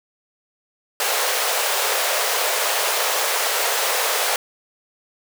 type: high-pass noise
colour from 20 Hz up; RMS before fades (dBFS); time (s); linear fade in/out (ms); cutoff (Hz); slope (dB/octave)
pink; -21; 1-4.36; 2; 450; 48
effects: none